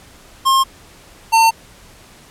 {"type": "tone pair in turn", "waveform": "square", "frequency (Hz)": [1068, 903.3], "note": ["C6", "A5"], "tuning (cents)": [35, 45], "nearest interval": "minor third", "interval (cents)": 290, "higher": "first", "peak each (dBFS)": [-11, -9], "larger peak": "second", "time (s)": [[0.45, 0.64], [1.32, 1.51]], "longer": "neither", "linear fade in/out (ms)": 20, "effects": ["pink hiss -44 dBFS RMS until 2.3 s", "low-pass 12000 Hz 12 dB/octave"]}